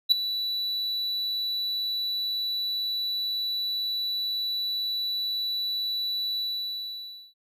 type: tone with ADSR envelope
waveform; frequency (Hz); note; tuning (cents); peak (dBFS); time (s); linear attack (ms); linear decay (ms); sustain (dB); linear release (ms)
triangle; 3951; B7; 0; -11; 0.09-7.34; 28; 7; -14; 960
effects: none